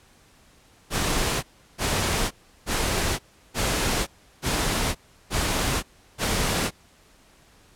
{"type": "noise bursts", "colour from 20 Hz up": "pink", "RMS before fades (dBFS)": -24, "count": 7, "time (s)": [0.9, 6.71], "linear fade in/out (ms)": 50, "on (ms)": 530, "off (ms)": 350, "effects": ["pink hiss -56 dBFS RMS until 7.75 s", "low-pass 11000 Hz 12 dB/octave"]}